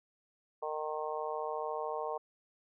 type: harmonic tone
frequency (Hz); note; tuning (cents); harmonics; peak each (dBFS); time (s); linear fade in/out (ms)
153.7; D#3; -21; 3 / 4 / 5 / 6 / 7; -39 / -40 / -41 / -42 / -42; 0.62-2.18; 10
effects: none